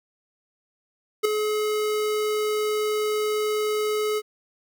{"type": "tone with ADSR envelope", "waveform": "square", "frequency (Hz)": 425.4, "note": "G#4", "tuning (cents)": 42, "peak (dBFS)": -15, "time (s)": [1.23, 4.22], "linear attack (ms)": 21, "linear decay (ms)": 5, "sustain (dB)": -8, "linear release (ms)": 45, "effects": []}